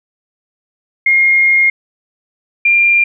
sine tone pair in turn, 2136 / 2391 Hz, C7 / D7, +35 / +30 cents, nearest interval major second, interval 195 cents, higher second, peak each -7 dBFS, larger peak neither, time 1.06-1.7 / 2.65-3.04 s, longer first, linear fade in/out 5 ms, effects none

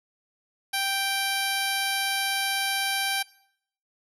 10% pulse tone with low-pass filter, 784 Hz, G5, in tune, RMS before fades -27 dBFS, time 0.73-3.23 s, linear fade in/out 10 ms, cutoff 11000 Hz, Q 1.9, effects noise-tail reverb RT60 0.7 s tail -22 dB re dry

